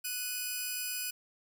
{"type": "tone pair together", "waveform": "5% pulse", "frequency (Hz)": [1480, 2489], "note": ["F#6", "D#7"], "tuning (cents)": [0, 0], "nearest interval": "major sixth", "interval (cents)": 900, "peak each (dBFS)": [-28, -26], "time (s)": [0.04, 1.11], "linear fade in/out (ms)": 10, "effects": []}